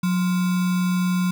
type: tone with sample-and-hold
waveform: sine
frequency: 181.2 Hz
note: F#3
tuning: 36 cents flat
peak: -18 dBFS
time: 0.03-1.31 s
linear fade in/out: 5 ms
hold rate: 1225 Hz
effects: none